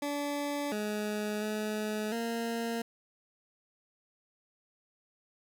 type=tone with pitch steps; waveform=20% pulse; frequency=288.3 / 210.5 / 213.4 / 231.3 Hz; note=D4 / G#3 / G#3 / A#3; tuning=-32 / +24 / +47 / -13 cents; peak=-27 dBFS; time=0.02-2.82 s; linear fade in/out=5 ms; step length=700 ms; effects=none